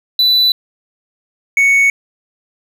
triangle tone pair in turn, 3980 / 2221 Hz, B7 / C#7, +13 / +3 cents, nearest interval minor seventh, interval 1010 cents, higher first, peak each -7 / -6 dBFS, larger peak second, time 0.19-0.52 / 1.57-1.9 s, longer neither, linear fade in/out 2 ms, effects none

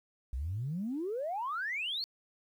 sine exponential sweep, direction up, 58.6 to 4516 Hz, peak -32 dBFS, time 0.33-2.04 s, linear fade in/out 0 ms, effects tanh soft clip ceiling -28 dBFS + 11-bit

